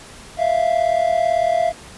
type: tone pair together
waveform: triangle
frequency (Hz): 656 / 694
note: E5 / F5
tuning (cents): -9 / -11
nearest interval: minor second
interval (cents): 98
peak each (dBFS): -16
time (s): 0.37-1.73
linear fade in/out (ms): 50
effects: pink hiss -40 dBFS RMS until 1.97 s + resampled to 24000 Hz